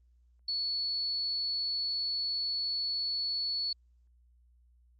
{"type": "tone", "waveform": "sine", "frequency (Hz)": 4417, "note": "C#8", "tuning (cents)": -7, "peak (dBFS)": -30, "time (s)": [0.48, 3.73], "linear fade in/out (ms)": 5, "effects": ["added 60 Hz sine -61 dBFS peak until 4.99 s", "Opus 32 kbps"]}